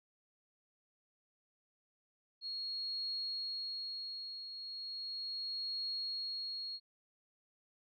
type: tone with tremolo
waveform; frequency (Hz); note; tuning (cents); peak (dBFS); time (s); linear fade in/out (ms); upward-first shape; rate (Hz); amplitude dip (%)
sine; 4300; C8; +47; -36; 2.41-6.8; 50; triangle; 0.36; 60
effects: none